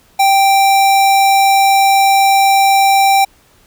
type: tone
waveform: square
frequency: 784 Hz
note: G5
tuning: in tune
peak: -8 dBFS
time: 0.19-3.25 s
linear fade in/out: 10 ms
effects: pink hiss -50 dBFS RMS until 3.66 s